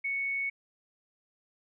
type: tone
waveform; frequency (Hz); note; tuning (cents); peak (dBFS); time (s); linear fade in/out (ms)
sine; 2217; C#7; 0; -29; 0.04-0.5; 10
effects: none